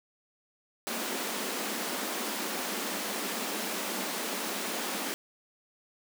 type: high-pass noise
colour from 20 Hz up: pink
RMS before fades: -34 dBFS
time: 0.87-5.14 s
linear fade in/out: 0 ms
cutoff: 190 Hz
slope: 96 dB/octave
effects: none